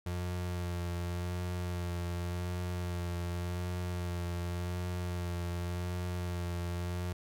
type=tone with vibrato; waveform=35% pulse; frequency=88.1 Hz; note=F2; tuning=16 cents sharp; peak=-32 dBFS; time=0.06-7.13 s; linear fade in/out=5 ms; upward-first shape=sine; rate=0.88 Hz; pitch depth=23 cents each way; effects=none